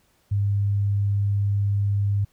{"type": "tone", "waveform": "sine", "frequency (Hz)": 100.9, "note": "G#2", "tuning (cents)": -49, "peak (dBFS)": -19, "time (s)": [0.31, 2.25], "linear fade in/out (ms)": 10, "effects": ["pink hiss -64 dBFS RMS until 2.32 s"]}